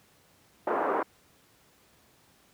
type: band-pass noise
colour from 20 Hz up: pink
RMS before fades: -28 dBFS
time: 0.67-1.03 s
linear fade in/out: 5 ms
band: 340 to 1300 Hz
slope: 24 dB/octave
effects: pink hiss -62 dBFS RMS until 2.53 s + high-pass 80 Hz 12 dB/octave